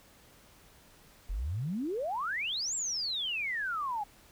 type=exponential two-way sweep; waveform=sine; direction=up then down; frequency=39.65 to 7670 to 799 Hz; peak=-31 dBFS; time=1.29-4.04 s; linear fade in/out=10 ms; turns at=2.75 s; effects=pink hiss -59 dBFS RMS until 4.31 s